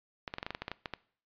clicks, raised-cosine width 0.3 ms, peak -20 dBFS, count 12, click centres 0.278 / 0.339 / 0.384 / 0.429 / 0.465 / 0.506 / 0.549 / 0.62 / 0.681 / 0.716 / 0.858 / 0.937 s, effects noise-tail reverb RT60 0.5 s tail -21 dB re dry + resampled to 11025 Hz

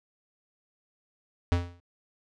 square tone with exponential decay, 87.31 Hz, F2, in tune, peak -19 dBFS, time 1.52-1.8 s, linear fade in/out 0 ms, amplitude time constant 60 ms, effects low-pass 5000 Hz 12 dB/octave

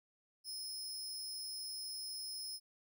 sawtooth tone with amplitude modulation, 5160 Hz, E8, 38 cents flat, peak -36 dBFS, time 0.44-2.6 s, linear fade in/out 50 ms, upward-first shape sine, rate 224 Hz, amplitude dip 80%, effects none

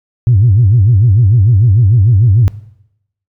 sine tone with vibrato, 107.7 Hz, A2, 37 cents flat, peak -4 dBFS, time 0.27-2.48 s, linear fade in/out 0 ms, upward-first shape sine, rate 6.7 Hz, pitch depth 260 cents each way, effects noise-tail reverb RT60 0.8 s tail -19 dB re dry + tanh soft clip ceiling 0 dBFS

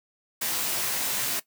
white noise with comb filter, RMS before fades -28 dBFS, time 0.41-1.4 s, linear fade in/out 10 ms, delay 16 ms, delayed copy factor +0.55, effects noise-tail reverb RT60 0.1 s tail -17 dB re dry + high-pass 100 Hz 12 dB/octave

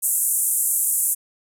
white band-pass noise, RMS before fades -21 dBFS, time 0.02-1.15 s, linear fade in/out 20 ms, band 7700 to 13000 Hz, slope 48 dB/octave, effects none

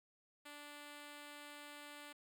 5% pulse tone, 292.7 Hz, D4, 6 cents flat, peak -40 dBFS, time 0.45-2.13 s, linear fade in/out 10 ms, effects none

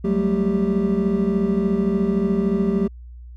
triangle tone cluster, 184.2 / 197.8 / 221.2 / 393.1 Hz, F#3 / G3 / A3 / G4, -7 / +16 / +9 / +5 cents, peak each -21 dBFS, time 0.04-2.88 s, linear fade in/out 10 ms, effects added 60 Hz sine -36 dBFS peak until 3.36 s

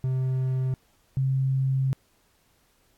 triangle / sine tone pair in turn, 130 / 133.35 Hz, C3 / C3, -11 / +33 cents, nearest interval unison, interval 44 cents, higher second, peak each -21 dBFS, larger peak neither, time 0.04-0.74 / 1.17-1.93 s, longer second, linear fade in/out 0 ms, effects pink hiss -65 dBFS RMS until 2.97 s + AAC 64 kbps

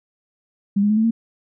sine tone with pitch steps, 200.1 / 206.8 / 213.7 / 220.9 / 228.3 Hz, G3 / G#3 / G#3 / A3 / A#3, +36 / -7 / +50 / +7 / -36 cents, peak -14 dBFS, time 0.76-1.11 s, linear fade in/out 10 ms, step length 70 ms, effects none

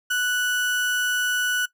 35% pulse tone, 1480 Hz, F#6, in tune, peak -19 dBFS, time 0.1-1.66 s, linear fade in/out 10 ms, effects noise-tail reverb RT60 0.1 s tail -18 dB re dry

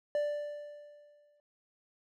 triangle tone with exponential decay, 588 Hz, D5, 2 cents sharp, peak -25 dBFS, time 0.15-1.4 s, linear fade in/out 1 ms, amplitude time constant 270 ms, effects none

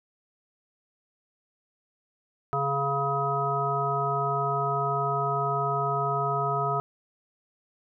harmonic tone with a mistuned harmonic, 139.2 Hz, C#3, 8 cents sharp, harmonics 1 / 3 / 5 / 7 / 9, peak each -31 / -32 / -30 / -33 / -28 dBFS, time 2.53-6.8 s, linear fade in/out 0 ms, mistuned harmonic 9, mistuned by +18 cents, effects none

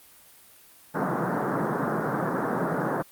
pink band-pass noise, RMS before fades -27 dBFS, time 0.94-3.03 s, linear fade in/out 20 ms, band 140 to 1600 Hz, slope 48 dB/octave, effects white hiss -53 dBFS RMS until 3.11 s + Opus 32 kbps

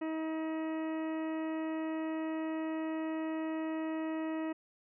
harmonic tone with a mistuned harmonic, 318 Hz, D#4, 38 cents sharp, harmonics 1 / 2 / 3 / 4 / 5 / 6 / 7 / 8 / 9, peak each -34 / -42 / -47 / -50 / -60 / -50 / -62 / -55 / -62 dBFS, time 0.01-4.53 s, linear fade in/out 10 ms, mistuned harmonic 9, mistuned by +23 cents, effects none

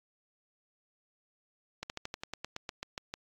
slowing click train, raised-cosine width 0.2 ms, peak -20 dBFS, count 13, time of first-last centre 1.83-3.139 s, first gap 69 ms, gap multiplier 1.08, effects AAC 48 kbps

